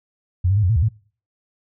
sine tone with pitch steps, 89.8 / 98.2 / 106.4 / 89.4 / 112.8 / 77 / 109.1 Hz, F2 / G2 / G#2 / F2 / A2 / D#2 / A2, +49 / +4 / +42 / +41 / +44 / -17 / -14 cents, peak -14 dBFS, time 0.44-0.888 s, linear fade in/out 10 ms, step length 64 ms, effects noise-tail reverb RT60 0.4 s tail -23 dB re dry

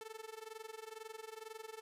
sawtooth tone with amplitude modulation, 441 Hz, A4, 4 cents sharp, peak -40 dBFS, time 0.01-1.81 s, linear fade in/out 0 ms, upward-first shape sine, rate 22.1 Hz, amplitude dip 90%, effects resampled to 32000 Hz + 11-bit

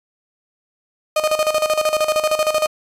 35% pulse tone with tremolo, 617 Hz, D#5, 15 cents flat, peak -12 dBFS, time 1.16-2.67 s, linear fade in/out 5 ms, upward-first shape square, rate 13 Hz, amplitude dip 70%, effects resampled to 32000 Hz

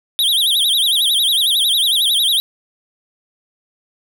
square tone with vibrato, 3500 Hz, A7, 10 cents flat, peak -13 dBFS, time 0.19-2.4 s, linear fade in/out 0 ms, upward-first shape sine, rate 11 Hz, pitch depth 200 cents each way, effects none

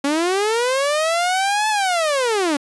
sawtooth linear two-way sweep, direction up then down, 273.1 to 872 to 273.1 Hz, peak -13 dBFS, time 0.04-2.57 s, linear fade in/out 5 ms, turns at 1.69 s, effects resampled to 24000 Hz

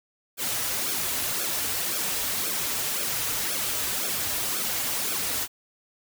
white noise with flanger, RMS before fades -28 dBFS, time 0.37-5.48 s, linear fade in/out 50 ms, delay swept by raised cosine 1 to 5.8 ms, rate 1.9 Hz, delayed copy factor -0.75, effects none

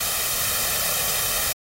white noise with comb filter, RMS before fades -23 dBFS, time 0-1.53 s, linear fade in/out 10 ms, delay 1.6 ms, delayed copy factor +0.7, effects AAC 48 kbps

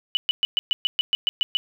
sine tone bursts, 2966 Hz, F#7, 4 cents sharp, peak -17 dBFS, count 11, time 0.15-1.57 s, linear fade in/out 0 ms, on 20 ms, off 120 ms, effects none

